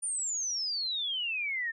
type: exponential sweep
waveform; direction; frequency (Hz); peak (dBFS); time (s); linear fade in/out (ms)
sine; down; 9397 to 1784; -30; 0.02-1.72; 20
effects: none